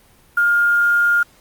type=tone with quantisation; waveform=sine; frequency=1413 Hz; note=F6; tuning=20 cents sharp; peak=-12 dBFS; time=0.37-1.23 s; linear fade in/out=5 ms; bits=6; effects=pink hiss -52 dBFS RMS until 1.4 s + Opus 32 kbps